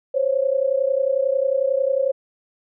sine tone pair together, 523.3 / 554.4 Hz, C5 / C#5, 0 / 0 cents, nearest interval minor second, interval 100 cents, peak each -20 dBFS, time 0.14-2.12 s, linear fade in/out 10 ms, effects none

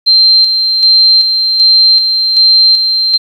sine tone with tremolo, 4140 Hz, C8, 19 cents flat, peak -3 dBFS, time 0.06-3.18 s, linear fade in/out 20 ms, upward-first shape square, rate 1.3 Hz, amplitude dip 45%, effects 7-bit

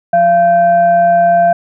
sine tone with frequency modulation, 686 Hz, F5, 31 cents flat, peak -6 dBFS, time 0.13-1.53 s, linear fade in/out 5 ms, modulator 863 Hz, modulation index 0.31, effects none

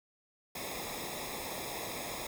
pink noise with comb filter, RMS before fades -40 dBFS, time 0.55-2.27 s, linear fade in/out 5 ms, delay 0.67 ms, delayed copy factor -0.8, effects none

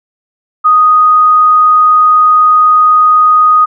sine tone, 1244 Hz, D#6, 1 cent flat, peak -3 dBFS, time 0.64-3.66 s, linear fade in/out 20 ms, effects none

